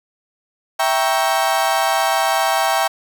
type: chord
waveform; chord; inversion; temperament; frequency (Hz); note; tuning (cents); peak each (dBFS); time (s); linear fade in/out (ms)
35% pulse; E diminished seventh; none; equal with one note detuned; 659.3 / 784 / 939.4 / 1108.7; E5 / G5 / Bb5 / Db6; 0 / 0 / +13 / 0; -19 / -17 / -21 / -22; 0.79-2.88; 10
effects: none